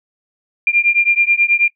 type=beating tone pair; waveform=sine; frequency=2390 / 2399.3 Hz; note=D7 / D7; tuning=+30 / +36 cents; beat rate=9.3 Hz; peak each=-14 dBFS; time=0.67-1.68 s; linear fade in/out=2 ms; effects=noise-tail reverb RT60 0.1 s tail -21 dB re dry